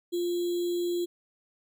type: tone with sample-and-hold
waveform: sine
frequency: 349.2 Hz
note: F4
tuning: in tune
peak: -26 dBFS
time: 0.12-1.06 s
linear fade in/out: 20 ms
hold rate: 3675 Hz
effects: none